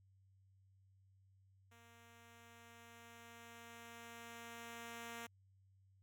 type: tone with level ramp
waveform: 5% pulse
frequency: 233.1 Hz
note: A#3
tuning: in tune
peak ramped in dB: -52 to -35 dBFS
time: 1.71-5.27 s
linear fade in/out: 10 ms
effects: added 96 Hz sine -67 dBFS peak until 6.02 s + MP3 96 kbps